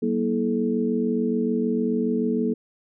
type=tone cluster; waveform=sine; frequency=189.8 / 236.6 / 322.1 / 431.2 Hz; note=F#3 / A#3 / E4 / A4; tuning=+44 / +26 / -40 / -35 cents; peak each=-29 / -23 / -30 / -26 dBFS; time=0.02-2.54 s; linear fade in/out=10 ms; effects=none